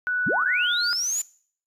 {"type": "tone with pitch glide", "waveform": "sine", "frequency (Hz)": [1480, 1431.2], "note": ["F#6", "F6"], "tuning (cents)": [0, 42], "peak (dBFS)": -22, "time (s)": [0.07, 0.93], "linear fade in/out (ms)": 0, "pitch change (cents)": -58, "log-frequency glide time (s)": [0.51, 0.73]}
{"type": "linear sweep", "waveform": "sine", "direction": "up", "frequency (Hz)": [92.9, 7170], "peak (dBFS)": -23, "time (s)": [0.26, 1.22], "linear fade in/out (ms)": 10}
{"type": "noise with exponential growth", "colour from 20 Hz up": "blue", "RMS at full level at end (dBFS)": -33, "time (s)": [0.3, 1.22], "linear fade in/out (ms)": 5, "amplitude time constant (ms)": 200}
{"effects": ["noise-tail reverb RT60 0.5 s tail -20 dB re dry", "resampled to 32000 Hz"]}